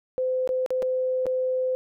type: tone with dropouts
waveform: sine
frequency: 513 Hz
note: C5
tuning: 34 cents flat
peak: -22 dBFS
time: 0.18-1.75 s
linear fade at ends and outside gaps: 0 ms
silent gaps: 0.475-0.491 / 0.662-0.705 / 0.822-0.827 / 1.257-1.266 s
effects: none